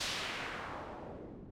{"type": "noise with low-pass filter sweep", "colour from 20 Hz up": "white", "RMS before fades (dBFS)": -42, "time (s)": [0, 1.51], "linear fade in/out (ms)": 10, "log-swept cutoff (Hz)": [5200, 230], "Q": 1.2, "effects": []}